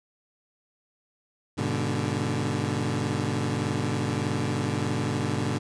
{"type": "chord", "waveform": "20% pulse", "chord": "G# diminished", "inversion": "none", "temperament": "equal with one note detuned", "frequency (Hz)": [101.98, 123.47, 146.83], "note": ["G#2", "B2", "D3"], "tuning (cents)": [-31, 0, 0], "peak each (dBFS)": -25, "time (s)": [1.57, 5.59], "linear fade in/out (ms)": 20, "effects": ["resampled to 22050 Hz"]}